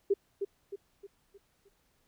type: tone with echo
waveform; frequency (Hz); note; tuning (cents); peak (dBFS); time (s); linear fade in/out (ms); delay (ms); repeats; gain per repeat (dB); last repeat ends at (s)
sine; 398.4; G4; +28; -22; 0.1-0.14; 10; 310; 5; -7; 1.69
effects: pink hiss -72 dBFS RMS until 2.07 s